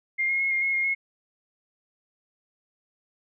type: tone with pitch steps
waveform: sine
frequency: 2115 / 2149 / 2168 / 2124 / 2168 / 2135 / 2170 Hz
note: C7 / C7 / C#7 / C7 / C#7 / C7 / C#7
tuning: +18 / +46 / -39 / +25 / -39 / +34 / -37 cents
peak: -22 dBFS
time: 0.18-0.95 s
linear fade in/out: 20 ms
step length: 110 ms
effects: none